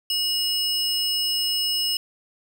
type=tone pair together; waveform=square; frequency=2900 / 5202 Hz; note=F#7 / E8; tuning=-35 / -24 cents; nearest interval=minor seventh; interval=1011 cents; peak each=-25 dBFS; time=0.1-1.97 s; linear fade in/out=2 ms; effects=none